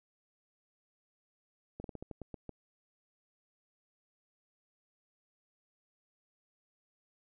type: slowing click train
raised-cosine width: 2 ms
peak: -29 dBFS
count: 9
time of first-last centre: 1.8-2.493 s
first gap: 42 ms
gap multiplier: 1.2
effects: none